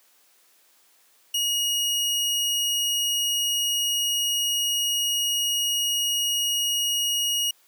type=tone; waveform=sawtooth; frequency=2880 Hz; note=F#7; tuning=47 cents flat; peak=-19 dBFS; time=1.34-7.51 s; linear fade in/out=5 ms; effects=white hiss -60 dBFS RMS until 7.67 s + high-pass 300 Hz 12 dB/octave